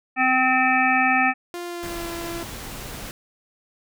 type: harmonic tone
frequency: 257.8 Hz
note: C4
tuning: 26 cents flat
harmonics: 1 / 3 / 5 / 7 / 9 / 10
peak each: -25 / -21 / -25 / -22 / -24 / -26 dBFS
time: 0.16-1.34 s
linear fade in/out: 50 ms
type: tone with pitch glide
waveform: sawtooth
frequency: 349.2 to 338.9 Hz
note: F4 to E4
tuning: 0 to +48 cents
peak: -26 dBFS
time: 1.54-2.43 s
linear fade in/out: 0 ms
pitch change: -52 cents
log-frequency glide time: 1.66-2.08 s
type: noise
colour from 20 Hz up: pink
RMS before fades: -35 dBFS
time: 1.83-3.11 s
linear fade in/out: 0 ms
effects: none